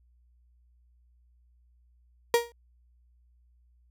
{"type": "tone with exponential decay", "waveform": "35% pulse", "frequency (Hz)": 471.3, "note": "A#4", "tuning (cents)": 19, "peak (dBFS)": -15, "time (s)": [2.34, 2.52], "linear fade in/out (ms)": 1, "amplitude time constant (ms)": 39, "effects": ["added 60 Hz sine -60 dBFS peak until 3.9 s"]}